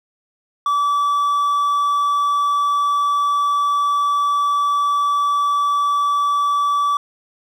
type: tone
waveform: triangle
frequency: 1153 Hz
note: D6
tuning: 32 cents flat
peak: -13 dBFS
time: 0.66-6.97 s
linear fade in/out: 2 ms
effects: none